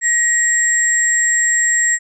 sine tone pair together, 1895 / 7580 Hz, A#6 / A#8, +28 / +28 cents, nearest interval 2 octaves, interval 2400 cents, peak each -15 dBFS, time 0.01-1.99 s, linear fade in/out 50 ms, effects none

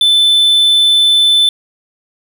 triangle tone, 3520 Hz, A7, in tune, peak -5 dBFS, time 0.01-1.49 s, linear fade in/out 2 ms, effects none

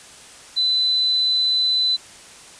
sine tone, 4012 Hz, B7, 26 cents sharp, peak -16 dBFS, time 0.56-1.97 s, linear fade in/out 20 ms, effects white hiss -43 dBFS RMS until 2.59 s + resampled to 22050 Hz

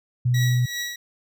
sine tone, 123.47 Hz, B2, in tune, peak -17 dBFS, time 0.25-0.66 s, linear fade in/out 10 ms
20% pulse tone with tremolo, 1926 Hz, B6, 44 cents flat, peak -20 dBFS, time 0.34-0.96 s, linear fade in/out 5 ms, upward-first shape triangle, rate 2.7 Hz, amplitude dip 80%
effects none

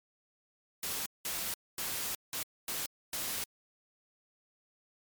white noise bursts at uneven times, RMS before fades -36 dBFS, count 6, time 0.83-1.06 / 1.25-1.54 / 1.78-2.15 / 2.33-2.43 / 2.68-2.86 / 3.13-3.44 s, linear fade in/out 2 ms, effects MP3 96 kbps

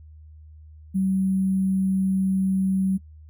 sine tone with sample-and-hold, 190.6 Hz, G3, 48 cents flat, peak -19 dBFS, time 0.94-2.98 s, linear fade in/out 20 ms, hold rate 11025 Hz, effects noise-tail reverb RT60 0.1 s tail -25 dB re dry + added 77 Hz sine -43 dBFS peak until 3.29 s

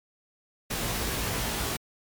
pink noise with comb filter, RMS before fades -30 dBFS, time 0.7-1.77 s, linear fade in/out 10 ms, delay 18 ms, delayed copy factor +1, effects MP3 96 kbps

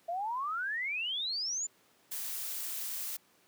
sine exponential sweep, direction up, 659.3 to 7260 Hz, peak -32 dBFS, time 0.08-1.67 s, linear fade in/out 10 ms
blue noise, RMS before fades -38 dBFS, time 2.11-3.17 s, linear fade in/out 10 ms
effects pink hiss -66 dBFS RMS until 3.47 s + high-pass 200 Hz 12 dB/octave

